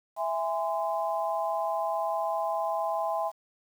sine chord, E augmented, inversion none, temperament just, 659.3 / 824.1 / 1030.1 Hz, E5 / G#5 / B#5, 0 / -14 / -27 cents, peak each -30 / -31 / -33 dBFS, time 0.16-3.32 s, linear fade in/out 50 ms, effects 9-bit

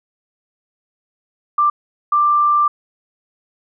sine tone bursts at uneven times, 1182 Hz, D6, 11 cents sharp, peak -11 dBFS, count 2, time 1.58-1.7 / 2.12-2.68 s, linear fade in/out 5 ms, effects none

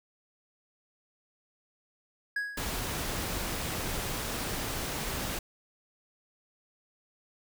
triangle tone with exponential decay, 1661.2 Hz, G#6, in tune, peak -25 dBFS, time 2.36-2.87 s, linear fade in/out 5 ms, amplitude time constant 110 ms
pink noise, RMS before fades -34 dBFS, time 2.57-5.39 s, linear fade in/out 5 ms
effects none

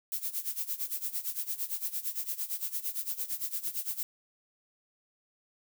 violet noise with tremolo, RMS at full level -32 dBFS, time 0.12-4.03 s, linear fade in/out 0 ms, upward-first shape sine, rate 8.8 Hz, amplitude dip 85%, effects none

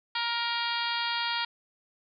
harmonic tone, 469.3 Hz, A#4, 12 cents sharp, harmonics 2 / 3 / 4 / 5 / 6 / 7 / 8 / 9 / 10, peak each -33 / -35 / -37 / -38 / -39 / -35 / -39 / -38 / -39 dBFS, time 0.15-1.45 s, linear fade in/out 5 ms, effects none

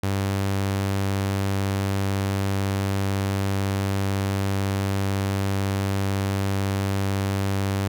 sawtooth tone, 98 Hz, G2, in tune, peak -18 dBFS, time 0.03-7.88 s, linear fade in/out 5 ms, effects none

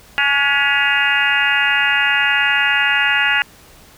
harmonic tone with a mistuned harmonic, 280.4 Hz, C#4, 20 cents sharp, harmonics 3 / 4 / 5 / 6 / 7 / 8 / 9 / 10, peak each -24 / -30 / -20 / -19 / -19 / -29 / -21 / -20 dBFS, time 0.18-3.42 s, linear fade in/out 0 ms, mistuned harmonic 5, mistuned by +37 cents, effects pink hiss -45 dBFS RMS until 3.97 s

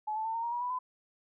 sine tone with pitch steps, 855 / 875.5 / 896.5 / 918 / 940 / 962.5 / 985.5 / 1009.2 Hz, A5 / A5 / A5 / A#5 / A#5 / B5 / B5 / B5, -50 / -9 / +32 / -27 / +14 / -45 / -4 / +37 cents, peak -31 dBFS, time 0.07-0.79 s, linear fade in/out 10 ms, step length 90 ms, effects none

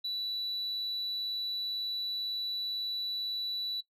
sine tone, 3951 Hz, B7, in tune, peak -30 dBFS, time 0.04-3.81 s, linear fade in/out 10 ms, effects noise-tail reverb RT60 0.1 s tail -18 dB re dry + tanh soft clip ceiling -30 dBFS

